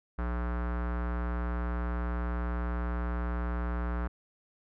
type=tone with low-pass filter; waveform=square; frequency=60 Hz; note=B1; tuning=49 cents flat; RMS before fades=-32 dBFS; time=0.18-4.08 s; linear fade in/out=10 ms; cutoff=1400 Hz; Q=2.6; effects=none